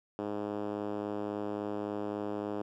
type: tone with band-pass filter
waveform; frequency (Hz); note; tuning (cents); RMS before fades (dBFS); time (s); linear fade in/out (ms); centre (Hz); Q
5% pulse; 103.6; G#2; -4; -36; 0.19-2.62; 0; 340; 1.3
effects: none